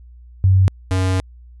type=tone pair in turn; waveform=sine / square; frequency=94.8 / 93.33 Hz; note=F#2 / F#2; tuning=+43 / +15 cents; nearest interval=unison; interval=28 cents; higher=first; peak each=-9 / -16 dBFS; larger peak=first; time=0.44-0.68 / 0.91-1.2 s; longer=second; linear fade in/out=0 ms; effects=added 60 Hz sine -39 dBFS peak until 1.6 s + resampled to 24000 Hz